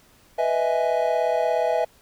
triangle chord, E major seventh, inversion second, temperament equal, 493.9 / 622.3 / 659.3 / 830.6 Hz, B4 / D#5 / E5 / G#5, 0 / 0 / 0 / 0 cents, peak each -24 / -24 / -21 / -25 dBFS, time 0.38-1.85 s, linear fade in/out 10 ms, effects pink hiss -56 dBFS RMS until 2.01 s

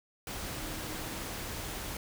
sine tone in noise, 311.1 Hz, D#4, in tune, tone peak -47 dBFS, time 0.54-1.16 s, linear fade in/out 2 ms, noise pink, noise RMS -39 dBFS, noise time 0.27-1.97 s, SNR -11 dB, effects none

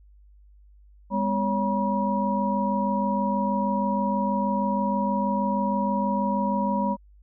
sine tone cluster, 203.3 / 249.6 / 558 / 961 Hz, G#3 / B3 / C#5 / B5, -37 / +19 / +11 / -48 cents, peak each -25 / -31 / -30 / -26 dBFS, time 1.1-6.97 s, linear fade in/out 50 ms, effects added 50 Hz sine -50 dBFS peak until 7.22 s

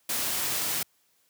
white noise, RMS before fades -29 dBFS, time 0.09-0.83 s, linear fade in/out 5 ms, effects white hiss -68 dBFS RMS until 1.29 s + high-pass 80 Hz 12 dB/octave

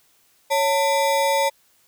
square ring-modulated tone, 727 Hz, F#5, 31 cents flat, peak -15 dBFS, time 0.5-1.5 s, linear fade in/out 20 ms, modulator 172 Hz, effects white hiss -60 dBFS RMS until 1.87 s

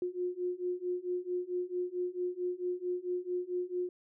sine beating tone pair, 356.7 / 361.2 Hz, F4 / F#4, +37 / -42 cents, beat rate 4.5 Hz, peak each -36 / -35 dBFS, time 0.02-3.89 s, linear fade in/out 2 ms, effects none

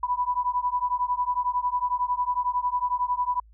sine beating tone pair, 983 / 994 Hz, B5 / B5, -8 / +11 cents, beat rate 11 Hz, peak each -26 dBFS, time 0.03-3.4 s, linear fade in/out 5 ms, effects added 54 Hz sine -50 dBFS peak until 3.53 s

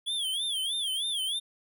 square tone with vibrato, 3322 Hz, G#7, in tune, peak -29 dBFS, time 0.06-1.4 s, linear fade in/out 20 ms, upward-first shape sine, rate 3.2 Hz, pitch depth 150 cents each way, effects none

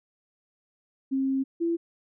sine tone pair in turn, 267.9 / 336.6 Hz, C4 / E4, +41 / +36 cents, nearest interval major third, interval 395 cents, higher second, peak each -23 dBFS, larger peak neither, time 1.11-1.44 / 1.6-1.77 s, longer first, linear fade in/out 20 ms, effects none

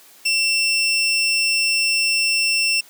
20% pulse tone, 2700 Hz, E7, 41 cents sharp, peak -12 dBFS, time 0.25-2.81 s, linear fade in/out 10 ms, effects white hiss -48 dBFS RMS until 2.89 s + high-pass 200 Hz 12 dB/octave

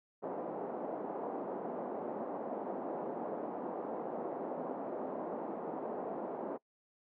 white band-pass noise, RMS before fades -40 dBFS, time 0.22-6.58 s, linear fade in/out 20 ms, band 220 to 770 Hz, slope 24 dB/octave, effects noise-tail reverb RT60 0.1 s tail -24 dB re dry

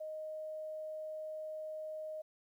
sine tone, 622.3 Hz, D#5, in tune, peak -40 dBFS, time 0-2.22 s, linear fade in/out 10 ms, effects 12-bit

